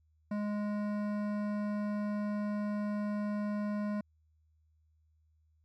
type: tone with hard clipping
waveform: sine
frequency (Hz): 207.7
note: G#3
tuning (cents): 0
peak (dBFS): -34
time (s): 0.31-4.01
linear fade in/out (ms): 5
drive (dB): 14
effects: added 78 Hz sine -67 dBFS peak until 5.64 s